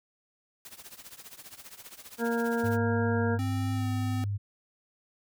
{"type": "noise with tremolo", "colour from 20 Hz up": "white", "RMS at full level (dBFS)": -44, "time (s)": [0.65, 2.77], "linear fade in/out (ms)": 0, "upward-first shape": "triangle", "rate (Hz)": 15, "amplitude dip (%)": 90}
{"type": "harmonic tone", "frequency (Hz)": 233.1, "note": "A#3", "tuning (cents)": 0, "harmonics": [1, 2, 3, 4, 6, 7], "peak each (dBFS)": [-29, -30, -38, -38, -38, -37], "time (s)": [2.18, 3.39], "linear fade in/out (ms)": 50}
{"type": "tone with vibrato", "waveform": "sine", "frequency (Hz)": 102.3, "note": "G#2", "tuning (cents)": -26, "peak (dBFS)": -28, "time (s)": [2.63, 4.38], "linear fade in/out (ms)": 20, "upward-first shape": "square", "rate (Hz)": 0.94, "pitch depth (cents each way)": 19}
{"type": "tone with pitch glide", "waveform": "square", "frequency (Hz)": [261.6, 255.8], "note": ["C4", "C4"], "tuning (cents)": [0, -39], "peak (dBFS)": -33, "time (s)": [3.39, 4.24], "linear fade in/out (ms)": 0, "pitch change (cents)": -39, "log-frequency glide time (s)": [3.72, 3.87]}
{"effects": []}